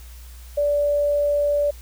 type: tone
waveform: sine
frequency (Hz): 581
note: D5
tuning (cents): -19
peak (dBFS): -17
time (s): 0.57-1.71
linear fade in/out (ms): 10
effects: added 60 Hz sine -38 dBFS peak until 1.81 s + white hiss -49 dBFS RMS until 1.81 s